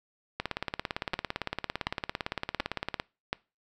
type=two click trains; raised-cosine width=0.3 ms; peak=-14 / -12 dBFS; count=47 / 4; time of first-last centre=0.4-2.999 / 1.14-3.33 s; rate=17.7 / 1.37 Hz; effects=noise-tail reverb RT60 0.3 s tail -24 dB re dry